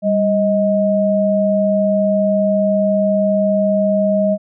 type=tone pair together; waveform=sine; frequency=197.7 / 627.7 Hz; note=G3 / D#5; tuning=+15 / +15 cents; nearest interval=octave + minor sixth; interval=2000 cents; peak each=-16 / -14 dBFS; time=0.02-4.38 s; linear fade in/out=50 ms; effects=none